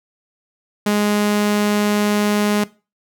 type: tone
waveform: sawtooth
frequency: 207.7 Hz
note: G#3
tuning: in tune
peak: -11 dBFS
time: 0.86-2.64 s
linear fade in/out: 5 ms
effects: noise-tail reverb RT60 0.3 s tail -19 dB re dry